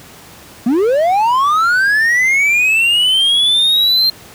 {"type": "linear sweep", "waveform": "triangle", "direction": "up", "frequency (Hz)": [220, 4188], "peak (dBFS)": -8, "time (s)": [0.66, 4.1], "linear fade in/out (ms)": 5, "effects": ["pink hiss -38 dBFS RMS until 4.34 s", "high-pass 80 Hz 12 dB/octave"]}